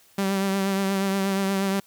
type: tone with vibrato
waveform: sawtooth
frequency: 194.8 Hz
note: G3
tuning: 11 cents flat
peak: -18 dBFS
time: 0.18-1.8 s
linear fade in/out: 5 ms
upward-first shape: triangle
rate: 8.4 Hz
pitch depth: 34 cents each way
effects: white hiss -57 dBFS RMS until 1.86 s